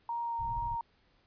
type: tone with vibrato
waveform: sine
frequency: 932.3 Hz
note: A#5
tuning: in tune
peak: -32 dBFS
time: 0.09-0.81 s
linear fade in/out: 2 ms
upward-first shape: sine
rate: 2.3 Hz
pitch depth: 12 cents each way
type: low-pass noise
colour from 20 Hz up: pink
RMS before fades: -40 dBFS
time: 0.38-0.77 s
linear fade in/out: 50 ms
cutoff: 130 Hz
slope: 24 dB/octave
effects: pink hiss -69 dBFS RMS until 1.26 s + resampled to 11025 Hz